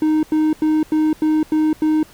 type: tone bursts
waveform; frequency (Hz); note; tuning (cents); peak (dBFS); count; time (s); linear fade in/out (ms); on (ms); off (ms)
triangle; 310.1; D#4; -6; -11; 7; 0.02-2.03; 2; 210; 90
effects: pink hiss -46 dBFS RMS until 2.13 s